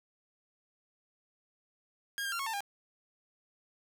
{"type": "tone with pitch steps", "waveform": "sawtooth", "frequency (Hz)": [1625, 1598, 1380, 1096, 895, 805], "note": ["G#6", "G6", "F6", "C#6", "A5", "G5"], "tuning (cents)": [-38, 33, -21, -20, 29, 46], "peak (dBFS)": -30, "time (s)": [2.18, 2.606], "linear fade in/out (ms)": 0, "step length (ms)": 71, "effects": []}